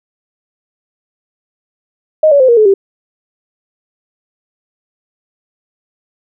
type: tone with pitch steps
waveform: sine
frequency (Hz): 622.3 / 567.4 / 517.3 / 471.6 / 430 / 392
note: D#5 / C#5 / C5 / A#4 / A4 / G4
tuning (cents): 0 / +40 / -20 / +20 / -40 / 0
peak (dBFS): -4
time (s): 2.23-2.74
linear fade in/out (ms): 5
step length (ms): 85
effects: none